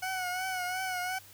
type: tone with vibrato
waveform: 20% pulse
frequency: 738 Hz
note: F#5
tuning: 5 cents flat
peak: -27 dBFS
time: 0.02-1.19 s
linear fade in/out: 10 ms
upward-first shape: triangle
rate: 2.8 Hz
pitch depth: 56 cents each way
effects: added 97 Hz sine -61 dBFS peak until 1.33 s + white hiss -54 dBFS RMS until 1.33 s